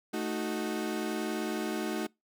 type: chord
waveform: 35% pulse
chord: D# diminished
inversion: second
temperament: equal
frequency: 220 / 311.1 / 370 Hz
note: A3 / D#4 / F#4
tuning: 0 / 0 / 0 cents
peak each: -34 dBFS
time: 0.13-2.07 s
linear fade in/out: 10 ms
effects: noise-tail reverb RT60 0.2 s tail -25 dB re dry